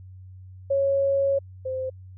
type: tone pair in turn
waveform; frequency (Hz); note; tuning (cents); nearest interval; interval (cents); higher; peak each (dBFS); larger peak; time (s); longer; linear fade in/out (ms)
sine; 551 / 520.1; C#5 / C5; -11 / -10; minor second; 99; first; -19 / -26; first; 0.7-1.39 / 1.65-1.9; first; 10
effects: added 93 Hz sine -41 dBFS peak until 2.17 s